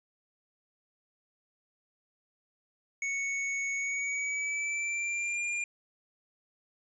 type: tone with pitch glide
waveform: square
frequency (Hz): 2217 to 2404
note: C#7 to D7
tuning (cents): 0 to +40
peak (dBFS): -31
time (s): 3.02-5.64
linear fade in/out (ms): 2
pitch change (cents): +140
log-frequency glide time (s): 3.75-5.43
effects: resampled to 22050 Hz